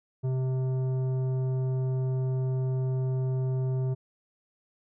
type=tone with tanh clipping; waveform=sine; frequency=130 Hz; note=C3; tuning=11 cents flat; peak=-27 dBFS; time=0.23-3.95 s; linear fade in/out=20 ms; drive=11 dB; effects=none